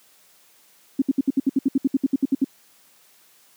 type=tone bursts; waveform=sine; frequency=269.9 Hz; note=C#4; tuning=46 cents flat; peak=-14 dBFS; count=16; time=0.99-2.444 s; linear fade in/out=5 ms; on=29 ms; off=66 ms; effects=white hiss -56 dBFS RMS until 3.56 s + high-pass 150 Hz 12 dB/octave